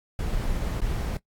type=noise with dropouts; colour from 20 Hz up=brown; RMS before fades=-27 dBFS; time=0.19-1.17 s; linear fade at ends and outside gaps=2 ms; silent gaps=0.806-0.816 s; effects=noise-tail reverb RT60 0.1 s tail -20 dB re dry + AAC 64 kbps